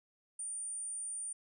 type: tone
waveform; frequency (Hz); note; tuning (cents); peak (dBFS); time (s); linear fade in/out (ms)
sine; 9060; C#9; +37; -38; 0.39-1.33; 5
effects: none